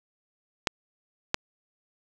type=clicks; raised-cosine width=0.2 ms; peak=-5 dBFS; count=2; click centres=0.672 / 1.344 s; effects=none